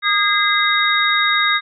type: tone cluster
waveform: sine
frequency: 1232 / 1629 / 2058 / 3758 Hz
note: D#6 / G#6 / C7 / A#7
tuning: -17 / -34 / -29 / +13 cents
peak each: -19 dBFS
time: 0.02-1.61 s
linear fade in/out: 50 ms
effects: none